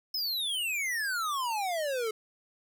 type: exponential sweep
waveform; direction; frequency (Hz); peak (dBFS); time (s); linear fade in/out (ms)
square; down; 5274 to 425.9; -30; 0.14-2.11; 5
effects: none